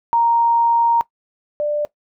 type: tone pair in turn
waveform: sine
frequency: 932.3 / 592.5 Hz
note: A#5 / D5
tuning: 0 / +15 cents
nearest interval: minor sixth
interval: 785 cents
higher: first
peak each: -12 / -17 dBFS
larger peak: first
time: 0.13-1.01 / 1.6-1.85 s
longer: first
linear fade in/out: 0 ms
effects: noise-tail reverb RT60 0.1 s tail -19 dB re dry